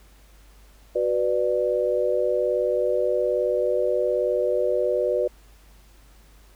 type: chord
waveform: sine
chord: B minor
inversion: second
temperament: just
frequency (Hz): 370.4 / 493.9 / 592.7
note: F#4 / B4 / D5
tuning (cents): +2 / 0 / +16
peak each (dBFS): -26 / -23 / -24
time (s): 0.95-5.28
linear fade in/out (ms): 10
effects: added 50 Hz sine -50 dBFS peak until 6.55 s + pink hiss -57 dBFS RMS until 6.55 s